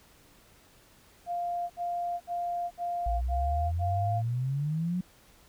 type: tone bursts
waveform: sine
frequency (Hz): 698.5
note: F5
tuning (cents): 0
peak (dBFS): -29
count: 6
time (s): 1.26-4.225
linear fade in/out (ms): 50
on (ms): 440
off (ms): 65
type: exponential sweep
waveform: sine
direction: up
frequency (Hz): 55 to 185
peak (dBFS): -27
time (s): 3.06-5.01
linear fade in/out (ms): 5
effects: pink hiss -59 dBFS RMS until 5.48 s